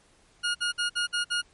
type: tone bursts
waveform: 20% pulse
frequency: 1432 Hz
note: F6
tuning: 43 cents sharp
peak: -20 dBFS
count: 6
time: 0.43-1.42 s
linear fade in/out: 20 ms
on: 120 ms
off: 54 ms
effects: pink hiss -61 dBFS RMS until 1.53 s + MP3 48 kbps